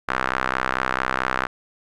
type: tone with band-pass filter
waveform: sawtooth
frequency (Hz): 64.5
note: C2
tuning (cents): -24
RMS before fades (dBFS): -24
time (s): 0.08-1.47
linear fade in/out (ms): 10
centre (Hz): 1400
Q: 2.3
effects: none